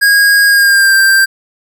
square tone with pitch glide, 1637 to 1577.6 Hz, G#6 to G6, -25 to +11 cents, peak -6 dBFS, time 0.01-1.26 s, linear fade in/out 20 ms, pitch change -64 cents, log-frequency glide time 0.47-0.95 s, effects none

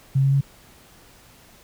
sine tone with pitch steps, 135.2 / 136.8 / 138.5 Hz, C#3 / C#3 / C#3, -43 / -23 / -1 cents, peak -15 dBFS, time 0.15-0.411 s, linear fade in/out 10 ms, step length 87 ms, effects pink hiss -51 dBFS RMS until 1.63 s

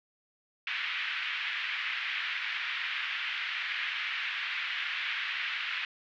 pink band-pass noise, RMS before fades -34 dBFS, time 0.67-5.85 s, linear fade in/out 2 ms, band 1700 to 3100 Hz, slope 24 dB/octave, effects low-pass 5000 Hz 12 dB/octave

